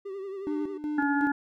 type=tone with vibrato; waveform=triangle; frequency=390 Hz; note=G4; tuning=9 cents flat; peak=-32 dBFS; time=0.05-0.78 s; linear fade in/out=10 ms; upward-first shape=triangle; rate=11 Hz; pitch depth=66 cents each way
type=tone with tremolo; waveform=triangle; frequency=299.9 Hz; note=D4; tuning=36 cents sharp; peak=-26 dBFS; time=0.47-1.27 s; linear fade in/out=0 ms; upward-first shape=square; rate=2.7 Hz; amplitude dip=70%
type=harmonic tone; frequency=284.4 Hz; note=C#4; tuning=45 cents sharp; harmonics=1 / 3 / 5 / 6; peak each=-25 / -30 / -32 / -33 dBFS; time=0.98-1.32 s; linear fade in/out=5 ms
effects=none